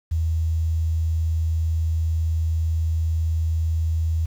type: tone with quantisation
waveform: sine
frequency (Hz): 81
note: E2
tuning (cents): -30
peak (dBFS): -19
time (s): 0.11-4.26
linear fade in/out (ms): 10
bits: 8
effects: none

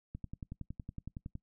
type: click train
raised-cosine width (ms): 5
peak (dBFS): -29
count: 14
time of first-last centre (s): 0.15-1.354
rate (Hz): 10.8
effects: noise-tail reverb RT60 0.1 s tail -22 dB re dry

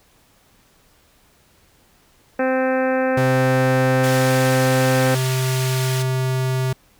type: harmonic tone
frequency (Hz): 260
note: C4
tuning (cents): -11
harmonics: 1 / 2 / 3 / 4 / 5 / 6 / 7 / 8 / 9 / 10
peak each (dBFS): -22 / -19 / -26 / -34 / -32 / -28 / -31 / -40 / -38 / -39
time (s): 2.39-5.15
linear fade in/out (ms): 5
type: tone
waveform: square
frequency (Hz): 130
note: C3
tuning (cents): -11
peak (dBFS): -19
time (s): 3.17-6.73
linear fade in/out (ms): 5
type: band-pass noise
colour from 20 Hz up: pink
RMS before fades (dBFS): -30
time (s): 4.03-6.03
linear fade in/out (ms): 10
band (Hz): 1900 to 13000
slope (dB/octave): 12
effects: pink hiss -56 dBFS RMS until 6.99 s

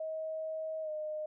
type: tone with pitch glide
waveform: sine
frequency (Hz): 634 to 613.8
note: D#5 to D#5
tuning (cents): +32 to -24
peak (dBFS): -35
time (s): 0-1.26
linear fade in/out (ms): 5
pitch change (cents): -56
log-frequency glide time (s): 0.82-0.9
effects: none

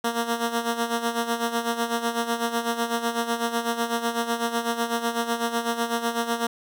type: tone with tremolo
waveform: 10% pulse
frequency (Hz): 233.1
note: A#3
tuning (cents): 0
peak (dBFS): -13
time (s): 0.04-6.47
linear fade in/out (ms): 5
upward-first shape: sine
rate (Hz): 8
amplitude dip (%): 70
effects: none

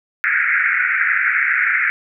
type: band-pass noise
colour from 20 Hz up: pink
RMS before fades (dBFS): -17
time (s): 0.24-1.9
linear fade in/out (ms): 0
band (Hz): 1400 to 2300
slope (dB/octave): 96
effects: none

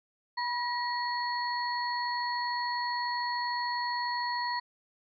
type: tone cluster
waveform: sine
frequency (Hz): 975 / 1908 / 4358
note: B5 / A#6 / C#8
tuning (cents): -23 / +40 / -30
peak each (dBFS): -31 / -36 / -37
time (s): 0.37-4.6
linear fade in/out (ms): 10
effects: none

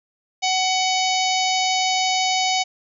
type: harmonic tone with a mistuned harmonic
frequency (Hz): 749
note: F#5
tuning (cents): +21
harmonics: 1 / 3 / 4 / 5 / 6 / 7 / 8 / 9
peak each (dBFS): -21 / -26 / -27 / -28 / -29 / -29 / -30 / -31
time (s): 0.42-2.64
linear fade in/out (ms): 20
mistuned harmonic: 7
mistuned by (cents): -42
effects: none

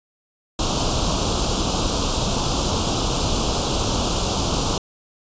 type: band-stop noise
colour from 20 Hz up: pink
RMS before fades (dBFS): -21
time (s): 0.59-4.78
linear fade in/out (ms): 2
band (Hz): 1300 to 2800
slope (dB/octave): 48
effects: resampled to 16000 Hz

